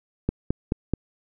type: click train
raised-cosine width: 3 ms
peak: -9 dBFS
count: 4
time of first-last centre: 0.29-0.937 s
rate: 4.64 Hz
effects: none